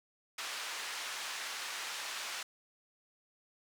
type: band-pass noise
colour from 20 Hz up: pink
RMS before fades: -41 dBFS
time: 0.38-2.43 s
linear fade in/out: 5 ms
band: 1200 to 7300 Hz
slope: 12 dB/octave
effects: none